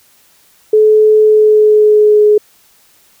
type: tone with pitch glide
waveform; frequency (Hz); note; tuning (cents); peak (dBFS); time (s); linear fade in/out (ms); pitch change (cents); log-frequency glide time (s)
sine; 430 to 420.7; A4 to G#4; -40 to +22; -4; 0.73-2.38; 5; -38; 1.23-2.26
effects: white hiss -49 dBFS RMS until 3.2 s